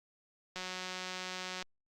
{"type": "click train", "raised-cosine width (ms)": 0.2, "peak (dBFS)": -23, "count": 197, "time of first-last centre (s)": [0.56, 1.625], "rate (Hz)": 184, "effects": ["Opus 48 kbps"]}